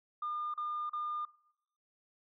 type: tone bursts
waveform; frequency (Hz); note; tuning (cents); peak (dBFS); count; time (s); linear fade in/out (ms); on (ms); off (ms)
sine; 1209; D6; +50; -33; 3; 0.22-1.252; 5; 320; 36
effects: noise-tail reverb RT60 0.8 s tail -23 dB re dry + tanh soft clip ceiling -30 dBFS